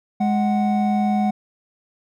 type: tone pair together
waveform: triangle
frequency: 208.4 / 742.7 Hz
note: G#3 / F#5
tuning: +6 / +6 cents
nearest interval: octave + minor seventh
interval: 2200 cents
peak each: -16 / -20 dBFS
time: 0.2-1.31 s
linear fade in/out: 10 ms
effects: none